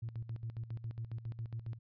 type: tone with tremolo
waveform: sine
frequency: 114.3 Hz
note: A#2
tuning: 34 cents flat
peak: -36 dBFS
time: 0.02-1.79 s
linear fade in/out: 10 ms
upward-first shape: square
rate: 7.3 Hz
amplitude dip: 75%
effects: tanh soft clip ceiling -32 dBFS + resampled to 11025 Hz